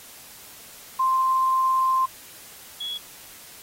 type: tone pair in turn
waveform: sine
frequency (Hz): 1046.5 / 3358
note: C6 / G#7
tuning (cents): 0 / +18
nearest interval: octave + minor sixth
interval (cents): 2018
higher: second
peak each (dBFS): -18 / -28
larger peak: first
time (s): 0.99-2.06 / 2.8-2.98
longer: first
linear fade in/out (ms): 10
effects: white hiss -45 dBFS RMS until 3.62 s + AAC 48 kbps